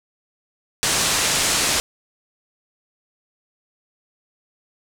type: low-pass noise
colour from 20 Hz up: white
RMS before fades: -20 dBFS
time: 0.83-1.8 s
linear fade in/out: 0 ms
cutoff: 9000 Hz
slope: 24 dB/octave
effects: none